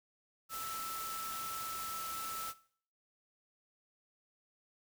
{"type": "tone in noise", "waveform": "sine", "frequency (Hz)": 1318.5, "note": "E6", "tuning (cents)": 0, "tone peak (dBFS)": -41, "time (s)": [0.49, 2.54], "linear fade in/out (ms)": 50, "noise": "white", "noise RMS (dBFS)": -44, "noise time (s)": [0.49, 2.54], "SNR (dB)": 0, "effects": ["noise-tail reverb RT60 0.5 s tail -17 dB re dry"]}